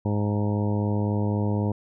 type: harmonic tone with a mistuned harmonic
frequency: 103.83 Hz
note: G#2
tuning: in tune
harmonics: 1 / 2 / 3 / 4 / 5 / 6 / 7 / 8 / 9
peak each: -24 / -27 / -32 / -34 / -35 / -40 / -42 / -41 / -39 dBFS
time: 0.05-1.72 s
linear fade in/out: 5 ms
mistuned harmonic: 8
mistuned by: +52 cents
effects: none